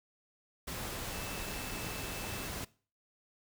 sine tone in noise, 2637 Hz, E7, in tune, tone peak -49 dBFS, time 1.12-2.48 s, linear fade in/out 10 ms, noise pink, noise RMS -40 dBFS, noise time 0.67-2.65 s, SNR -12 dB, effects noise-tail reverb RT60 0.4 s tail -21 dB re dry

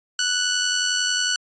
10% pulse tone with amplitude modulation, 1480 Hz, F#6, in tune, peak -9 dBFS, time 0.19-1.36 s, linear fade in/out 2 ms, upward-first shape sine, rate 91 Hz, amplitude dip 40%, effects resampled to 16000 Hz

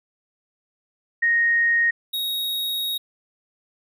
sine / square tone pair in turn, 1864.7 / 3768 Hz, A#6 / A#7, 0 / +18 cents, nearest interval octave, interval 1218 cents, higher second, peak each -16 / -24 dBFS, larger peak first, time 1.22-1.91 / 2.13-2.98 s, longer second, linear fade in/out 10 ms, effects none

